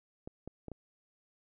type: clicks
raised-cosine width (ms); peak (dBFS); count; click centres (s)
2; -29; 4; 0.275 / 0.476 / 0.683 / 0.717
effects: none